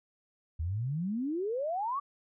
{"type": "exponential sweep", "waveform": "sine", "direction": "up", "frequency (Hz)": [75.4, 1174.7], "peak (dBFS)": -30, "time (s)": [0.59, 2], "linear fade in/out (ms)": 10, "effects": []}